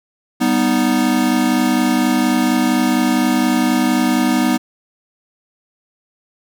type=chord; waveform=square; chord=G augmented; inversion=none; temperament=equal; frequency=196 / 246.9 / 311.1 Hz; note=G3 / B3 / D#4; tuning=0 / 0 / 0 cents; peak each=-22 / -16 / -19 dBFS; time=0.4-4.58 s; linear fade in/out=20 ms; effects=none